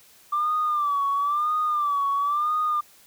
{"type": "tone with vibrato", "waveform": "sine", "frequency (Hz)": 1174.7, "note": "D6", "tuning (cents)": 0, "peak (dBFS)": -20, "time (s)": [0.32, 2.81], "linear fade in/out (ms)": 10, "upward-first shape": "sine", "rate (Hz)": 0.99, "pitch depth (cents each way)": 88, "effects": ["tanh soft clip ceiling -16 dBFS", "white hiss -54 dBFS RMS until 3.06 s"]}